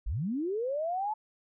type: linear sweep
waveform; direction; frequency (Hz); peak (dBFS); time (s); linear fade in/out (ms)
sine; up; 34.65 to 878; -29; 0.06-1.14; 10
effects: none